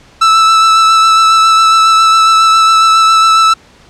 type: tone with vibrato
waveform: 45% pulse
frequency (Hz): 1318.5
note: E6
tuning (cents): 0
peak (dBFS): -4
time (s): 0.21-3.54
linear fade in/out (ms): 10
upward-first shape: sine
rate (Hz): 7.3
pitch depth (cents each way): 13
effects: pink hiss -42 dBFS RMS until 3.89 s + low-pass 6000 Hz 12 dB/octave